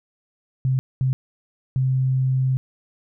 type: tone bursts at uneven times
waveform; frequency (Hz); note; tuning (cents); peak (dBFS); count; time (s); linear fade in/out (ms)
sine; 130.81; C3; 0; -17; 3; 0.65-0.79 / 1.01-1.13 / 1.76-2.57; 0
effects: none